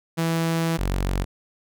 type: tone pair in turn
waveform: sawtooth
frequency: 164.81 / 46.54 Hz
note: E3 / F#1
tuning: 0 / +11 cents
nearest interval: octave + minor seventh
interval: 2189 cents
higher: first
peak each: -17 / -18 dBFS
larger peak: first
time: 0.17-0.78 / 0.78-1.25 s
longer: first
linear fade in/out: 20 ms
effects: none